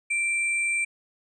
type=tone pair together; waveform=sine; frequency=2349 / 8371 Hz; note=D7 / C9; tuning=0 / 0 cents; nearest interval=octave + minor seventh; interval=2200 cents; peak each=-23 / -33 dBFS; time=0.1-0.85 s; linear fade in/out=10 ms; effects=none